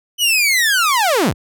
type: linear sweep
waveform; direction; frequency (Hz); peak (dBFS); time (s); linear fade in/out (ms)
sawtooth; down; 3009 to 31.22; -9; 0.18-1.34; 50
effects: none